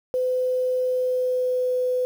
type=tone with pitch glide; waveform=sine; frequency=507 to 502.9 Hz; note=B4 to B4; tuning=+45 to +31 cents; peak=-20 dBFS; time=0.14-2.05 s; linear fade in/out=0 ms; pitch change=-14 cents; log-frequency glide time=0.8-1.74 s; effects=8-bit